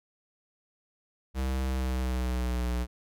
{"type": "tone with pitch glide", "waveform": "square", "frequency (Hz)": [65.41, 60.68], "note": ["C2", "B1"], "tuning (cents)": [0, -30], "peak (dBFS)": -28, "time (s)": [1.34, 2.87], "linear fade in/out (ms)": 50, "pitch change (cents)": -130, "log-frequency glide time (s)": [1.65, 2.7], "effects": []}